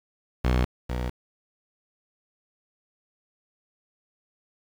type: tone pair in turn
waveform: sawtooth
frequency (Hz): 62.1 / 61.42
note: B1 / B1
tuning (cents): +10 / -9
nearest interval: unison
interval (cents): 19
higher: first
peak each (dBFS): -16 / -23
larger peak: first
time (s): 0.44-0.65 / 0.89-1.1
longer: neither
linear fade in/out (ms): 10
effects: low-pass 4000 Hz 12 dB/octave + 7-bit